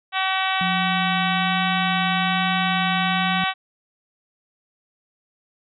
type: harmonic tone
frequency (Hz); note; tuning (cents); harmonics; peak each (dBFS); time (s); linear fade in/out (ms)
380; F#4; +46; 2 / 3 / 4 / 5 / 6 / 7 / 8 / 9 / 10; -25 / -27 / -28 / -29 / -30 / -30 / -31 / -32 / -32; 0.12-3.54; 50
type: tone with vibrato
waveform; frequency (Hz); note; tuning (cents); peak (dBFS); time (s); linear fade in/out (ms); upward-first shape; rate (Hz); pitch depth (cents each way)
sine; 178.4; F3; +37; -24; 0.61-3.44; 2; sine; 1.2; 10
effects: none